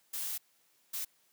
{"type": "noise bursts at uneven times", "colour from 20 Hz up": "blue", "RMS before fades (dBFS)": -37, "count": 2, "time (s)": [[0.13, 0.38], [0.93, 1.05]], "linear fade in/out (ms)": 10, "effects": ["white hiss -70 dBFS RMS until 1.32 s", "high-pass 150 Hz 12 dB/octave"]}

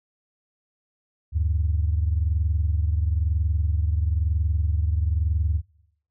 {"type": "tone pair together", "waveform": "sine", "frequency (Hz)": [74.98, 96], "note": ["D2", "G2"], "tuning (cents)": [36, -36], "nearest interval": "major third", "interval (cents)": 428, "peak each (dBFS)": [-20, -25], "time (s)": [1.32, 5.62], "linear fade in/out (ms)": 50, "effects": ["noise-tail reverb RT60 0.8 s tail -26 dB re dry", "tanh soft clip ceiling -12 dBFS"]}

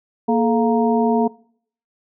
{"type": "harmonic tone with a mistuned harmonic", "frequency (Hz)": 233.1, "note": "A#3", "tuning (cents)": 0, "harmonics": [1, 2, 3, 4], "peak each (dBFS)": [-17, -20, -22, -23], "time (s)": [0.28, 1.28], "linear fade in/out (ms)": 10, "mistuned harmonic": 2, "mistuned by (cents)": -130, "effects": ["noise-tail reverb RT60 0.6 s tail -23 dB re dry"]}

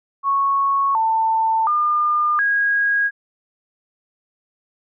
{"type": "tone with pitch steps", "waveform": "sine", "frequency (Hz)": [1105, 892, 1207, 1642], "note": ["C#6", "A5", "D6", "G#6"], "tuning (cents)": [-6, 23, 47, -20], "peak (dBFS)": -15, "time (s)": [0.23, 3.11], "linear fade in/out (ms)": 50, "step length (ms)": 720, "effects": []}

